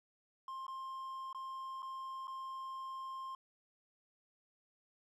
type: tone with dropouts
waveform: triangle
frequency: 1058 Hz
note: C6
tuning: 19 cents sharp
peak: -40 dBFS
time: 0.48-3.35 s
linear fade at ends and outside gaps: 2 ms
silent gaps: 0.667-0.68 / 1.329-1.347 / 1.822-1.828 / 2.272-2.279 s
effects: none